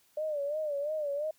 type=tone with vibrato; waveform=sine; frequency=593 Hz; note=D5; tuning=17 cents sharp; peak=-30 dBFS; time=0.17-1.31 s; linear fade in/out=5 ms; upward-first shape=sine; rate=2.9 Hz; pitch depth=96 cents each way; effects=white hiss -67 dBFS RMS until 1.38 s